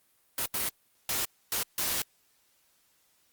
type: noise bursts at uneven times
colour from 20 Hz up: white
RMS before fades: -30 dBFS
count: 5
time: 0.38-0.46 / 0.54-0.69 / 1.09-1.25 / 1.52-1.63 / 1.78-2.02 s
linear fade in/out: 2 ms
effects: white hiss -68 dBFS RMS until 3.32 s + Opus 32 kbps